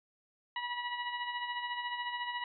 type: tone with tremolo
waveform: 20% pulse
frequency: 970 Hz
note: B5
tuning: 31 cents flat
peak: -28 dBFS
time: 0.56-2.44 s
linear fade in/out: 2 ms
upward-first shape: sine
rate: 14 Hz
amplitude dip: 50%
effects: resampled to 11025 Hz